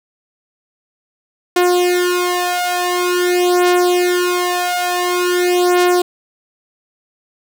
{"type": "beating tone pair", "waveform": "sawtooth", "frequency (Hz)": [356.8, 357.27], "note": ["F4", "F4"], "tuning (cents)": [37, 39], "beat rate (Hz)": 0.47, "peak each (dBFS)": -12, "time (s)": [1.56, 6.02], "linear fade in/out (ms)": 5, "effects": []}